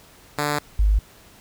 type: tone pair in turn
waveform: 5% pulse / sine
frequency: 147.3 / 51.44 Hz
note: D3 / G#1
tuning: +6 / -16 cents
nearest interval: octave + tritone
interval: 1822 cents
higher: first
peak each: -10 / -14 dBFS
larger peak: first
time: 0.38-0.59 / 0.79-0.99 s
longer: first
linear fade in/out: 5 ms
effects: pink hiss -50 dBFS RMS until 1.4 s